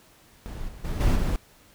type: noise with level steps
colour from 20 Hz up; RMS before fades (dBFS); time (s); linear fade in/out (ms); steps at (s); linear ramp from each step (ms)
brown; -34 / -41 / -28 / -20 / -24; 0.46-1.36; 0; 0.68 / 0.84 / 1 / 1.15; 10
effects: pink hiss -56 dBFS RMS until 1.74 s